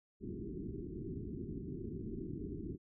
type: low-pass noise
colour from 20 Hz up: white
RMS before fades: -43 dBFS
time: 0.2-2.78 s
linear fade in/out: 50 ms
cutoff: 400 Hz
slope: 96 dB/octave
effects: none